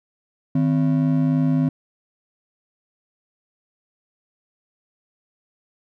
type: ring-modulated tone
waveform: triangle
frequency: 207.7 Hz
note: G#3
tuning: in tune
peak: -11 dBFS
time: 0.55-1.69 s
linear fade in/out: 5 ms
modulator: 51.6 Hz
effects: none